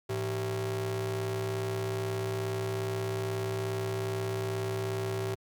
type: ring-modulated tone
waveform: 45% pulse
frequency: 139.1 Hz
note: C#3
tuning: 6 cents sharp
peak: -27 dBFS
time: 0.09-5.35 s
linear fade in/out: 10 ms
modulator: 247 Hz
effects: high-pass 80 Hz 12 dB/octave + 11-bit